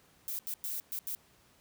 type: noise bursts at uneven times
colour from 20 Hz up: violet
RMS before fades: -37 dBFS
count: 5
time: 0.28-0.39 / 0.47-0.54 / 0.64-0.8 / 0.92-0.99 / 1.07-1.15 s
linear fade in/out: 0 ms
effects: pink hiss -64 dBFS RMS until 1.6 s + high-pass 60 Hz 12 dB/octave